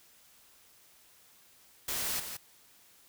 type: noise with echo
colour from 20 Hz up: white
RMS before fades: -34 dBFS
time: 1.88-2.2 s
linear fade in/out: 5 ms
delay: 170 ms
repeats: 1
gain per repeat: -7 dB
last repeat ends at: 2.37 s
effects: white hiss -61 dBFS RMS until 3.08 s